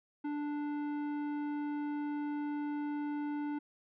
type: tone with tanh clipping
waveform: sine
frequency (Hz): 293.7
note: D4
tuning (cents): 0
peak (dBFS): -36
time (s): 0.24-3.59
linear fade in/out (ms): 10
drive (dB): 13
effects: none